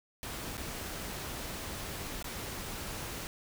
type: noise with dropouts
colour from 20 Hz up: pink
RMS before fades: -40 dBFS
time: 0.23-3.27 s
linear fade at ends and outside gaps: 0 ms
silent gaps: 0.57-0.578 / 2.226-2.243 s
effects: none